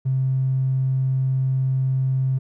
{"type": "tone", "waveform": "triangle", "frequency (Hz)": 131.8, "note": "C3", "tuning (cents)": 13, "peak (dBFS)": -14, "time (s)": [0.05, 2.39], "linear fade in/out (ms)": 20, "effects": ["tanh soft clip ceiling -16 dBFS"]}